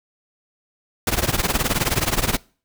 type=noise with tremolo; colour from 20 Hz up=pink; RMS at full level=-17 dBFS; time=1.07-2.37 s; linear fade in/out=2 ms; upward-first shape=triangle; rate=19 Hz; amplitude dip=95%; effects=noise-tail reverb RT60 0.4 s tail -24 dB re dry